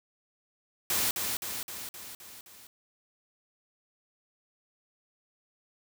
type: noise with echo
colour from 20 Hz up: white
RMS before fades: -28 dBFS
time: 0.9-1.11 s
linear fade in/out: 2 ms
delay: 260 ms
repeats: 6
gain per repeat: -4 dB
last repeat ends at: 2.67 s
effects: none